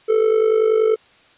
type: tone with amplitude modulation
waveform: triangle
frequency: 440.1 Hz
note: A4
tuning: in tune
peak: -8 dBFS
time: 0.08-0.96 s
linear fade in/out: 20 ms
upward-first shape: sine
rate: 50.4 Hz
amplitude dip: 70%
effects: white hiss -52 dBFS RMS until 1.37 s + resampled to 8000 Hz